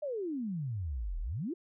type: exponential two-way sweep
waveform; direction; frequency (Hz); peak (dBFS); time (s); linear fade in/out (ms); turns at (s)
sine; down then up; 622.3 to 36.71 to 384; -33; 0.02-1.54; 10; 1.2
effects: none